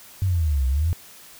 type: exponential two-way sweep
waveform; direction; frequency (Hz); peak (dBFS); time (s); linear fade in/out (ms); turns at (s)
sine; down then up; 98.8 to 63.5 to 89.1; -18; 0.22-0.93; 0; 0.67
effects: white hiss -46 dBFS RMS until 1.39 s